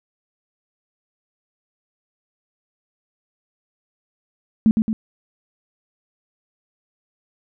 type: tone with echo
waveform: sine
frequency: 220 Hz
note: A3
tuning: in tune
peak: -10 dBFS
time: 4.66-4.71 s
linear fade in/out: 0 ms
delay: 110 ms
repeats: 2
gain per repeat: -4 dB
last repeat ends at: 4.93 s
effects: none